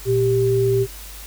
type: tone pair together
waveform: sine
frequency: 118.24 / 392 Hz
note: A#2 / G4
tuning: +25 / 0 cents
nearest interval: octave + major sixth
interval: 2075 cents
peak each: -20 / -16 dBFS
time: 0.05-0.87 s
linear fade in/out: 50 ms
effects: added 50 Hz sine -37 dBFS peak until 1.26 s + white hiss -39 dBFS RMS until 1.26 s